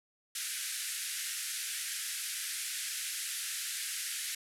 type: band-pass noise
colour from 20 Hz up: white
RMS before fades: -38 dBFS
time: 0.35-4.35 s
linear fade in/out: 5 ms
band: 1500 to 12000 Hz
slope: 48 dB/octave
effects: none